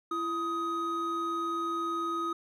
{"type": "tone pair together", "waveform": "triangle", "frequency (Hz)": [335.9, 1254.3], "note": ["E4", "D#6"], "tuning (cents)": [33, 14], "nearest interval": "octave + major seventh", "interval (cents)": 2281, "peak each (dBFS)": [-33, -29], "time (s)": [0.11, 2.33], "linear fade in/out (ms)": 5, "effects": []}